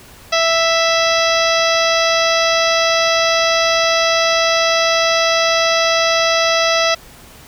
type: harmonic tone with a mistuned harmonic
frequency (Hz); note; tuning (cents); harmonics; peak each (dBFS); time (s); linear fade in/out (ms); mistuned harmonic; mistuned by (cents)
660; E5; +2; 1 / 2 / 3 / 4 / 5 / 6 / 7 / 8 / 9; -16 / -19 / -21 / -22 / -23 / -24 / -24 / -25 / -26; 0.32-6.95; 10; 7; +65
effects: pink hiss -41 dBFS RMS until 7.47 s